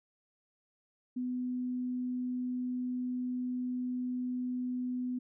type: tone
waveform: sine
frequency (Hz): 250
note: B3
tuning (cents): +21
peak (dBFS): -32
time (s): 1.16-5.19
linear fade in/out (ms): 10
effects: none